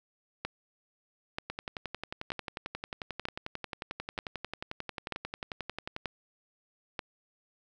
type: two click trains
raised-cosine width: 0.3 ms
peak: -17 / -20 dBFS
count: 8 / 51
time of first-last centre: 0.45-6.992 / 1.5-5.964 s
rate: 1.07 / 11.2 Hz
effects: none